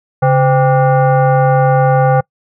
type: tone with frequency modulation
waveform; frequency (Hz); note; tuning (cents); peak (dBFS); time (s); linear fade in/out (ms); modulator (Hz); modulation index
sine; 138.59; C#3; 0; -7; 0.22-2.21; 10; 653; 1.2
effects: noise-tail reverb RT60 0.1 s tail -26 dB re dry